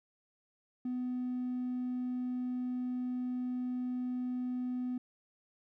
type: tone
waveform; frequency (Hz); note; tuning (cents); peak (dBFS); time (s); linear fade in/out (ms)
triangle; 250; B3; +21; -30; 0.85-4.98; 5
effects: tanh soft clip ceiling -29 dBFS